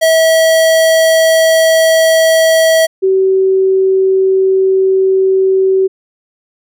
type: tone pair in turn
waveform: square / sine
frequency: 647 / 381.3 Hz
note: E5 / G4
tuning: -32 / -48 cents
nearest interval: major sixth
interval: 916 cents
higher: first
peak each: -7 dBFS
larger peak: neither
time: 0.01-2.87 / 3.02-5.88 s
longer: neither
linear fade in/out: 20 ms
effects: none